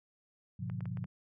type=chord; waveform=sine; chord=G# diminished seventh; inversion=none; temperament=just; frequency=103.83 / 124.59 / 149.51 / 179.41 Hz; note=G#2 / B2 / D3 / F3; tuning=0 / +16 / +31 / +47 cents; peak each=-41 / -40 / -44 / -41 dBFS; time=0.59-1.06 s; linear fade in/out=10 ms
type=clicks; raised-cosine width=0.5 ms; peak=-35 dBFS; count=5; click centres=0.699 / 0.807 / 0.856 / 0.972 / 1.042 s
effects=none